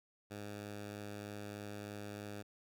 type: tone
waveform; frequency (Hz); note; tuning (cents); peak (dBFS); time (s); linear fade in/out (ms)
10% pulse; 103.2; G#2; -10; -36; 0.3-2.43; 20
effects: none